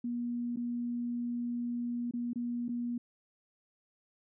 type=tone with dropouts; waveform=sine; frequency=240 Hz; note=B3; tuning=49 cents flat; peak=-32 dBFS; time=0.04-2.98 s; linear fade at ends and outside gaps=5 ms; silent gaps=0.561-0.57 / 2.111-2.136 / 2.333-2.357 / 2.683-2.69 s; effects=none